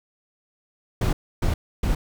brown noise bursts, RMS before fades -21 dBFS, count 3, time 1.01-1.95 s, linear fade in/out 5 ms, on 120 ms, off 290 ms, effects none

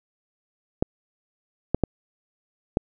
clicks, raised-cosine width 2 ms, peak -6 dBFS, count 4, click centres 0.825 / 1.746 / 1.837 / 2.771 s, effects none

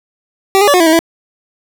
25% pulse tone with pitch steps, 387.6 / 410.2 / 574 / 362 / 330 / 317.9 / 331.3 Hz, G4 / G#4 / D5 / F#4 / E4 / D#4 / E4, -20 / -21 / -40 / -38 / +2 / +37 / +9 cents, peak -3 dBFS, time 0.55-0.991 s, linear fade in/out 0 ms, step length 63 ms, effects none

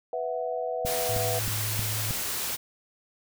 sine chord, B suspended fourth, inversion none, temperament equal, 493.9 / 659.3 / 740 Hz, B4 / E5 / F#5, 0 / 0 / 0 cents, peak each -31 / -32 / -34 dBFS, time 0.13-1.39 s, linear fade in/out 2 ms
white noise, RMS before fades -31 dBFS, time 0.85-2.57 s, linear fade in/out 20 ms
click train, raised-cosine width 5 ms, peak -21 dBFS, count 5, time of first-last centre 0.85-2.108 s, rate 3.18 Hz
sine tone with vibrato, 107.1 Hz, A2, 46 cents flat, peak -31 dBFS, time 1.09-2.11 s, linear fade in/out 0 ms, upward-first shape triangle, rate 16 Hz, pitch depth 19 cents each way
effects none

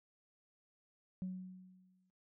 sine tone with exponential decay, 185 Hz, F#3, in tune, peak -35 dBFS, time 1.22-2.1 s, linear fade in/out 0 ms, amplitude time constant 190 ms, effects noise-tail reverb RT60 0.4 s tail -24 dB re dry + tanh soft clip ceiling -34 dBFS

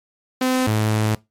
sawtooth tone pair in turn, 256.7 / 108.23 Hz, C4 / A2, -33 / -28 cents, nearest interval octave + minor third, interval 1495 cents, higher first, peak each -13 dBFS, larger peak neither, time 0.41-0.67 / 0.67-1.15 s, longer second, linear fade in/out 5 ms, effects noise-tail reverb RT60 0.2 s tail -21 dB re dry + MP3 64 kbps

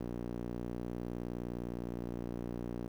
sawtooth tone with band-pass filter, 59.6 Hz, A#1, 39 cents sharp, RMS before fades -40 dBFS, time 0-2.88 s, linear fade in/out 5 ms, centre 300 Hz, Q 1.2, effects 10-bit

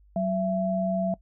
sine tone pair together, 187.73 / 669 Hz, F#3 / E5, +25 / +25 cents, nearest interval octave + minor seventh, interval 2200 cents, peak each -26 dBFS, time 0.16-1.14 s, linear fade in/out 2 ms, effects noise-tail reverb RT60 0.1 s tail -22 dB re dry + added 50 Hz sine -54 dBFS peak until 1.21 s

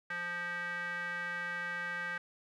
square tone with band-pass filter, 174.61 Hz, F3, in tune, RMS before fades -38 dBFS, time 0.1-2.18 s, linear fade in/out 5 ms, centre 1700 Hz, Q 7.5, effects none

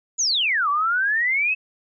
sine exponential two-way sweep, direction down then up, 7040 to 1123 to 2633 Hz, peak -18 dBFS, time 0.18-1.55 s, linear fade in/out 20 ms, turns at 0.69 s, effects none

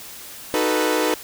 sawtooth chord, B dominant seventh, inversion first, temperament equal, 311.1 / 370 / 440 / 493.9 Hz, D#4 / F#4 / A4 / B4, 0 / 0 / 0 / 0 cents, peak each -19 / -23 / -20 / -19 dBFS, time 0.54-1.14 s, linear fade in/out 0 ms, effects white hiss -38 dBFS RMS until 1.23 s

